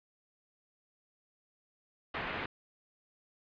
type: low-pass noise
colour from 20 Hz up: white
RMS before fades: -38 dBFS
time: 2.14-2.46 s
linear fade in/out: 5 ms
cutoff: 2500 Hz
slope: 24 dB/octave
effects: resampled to 11025 Hz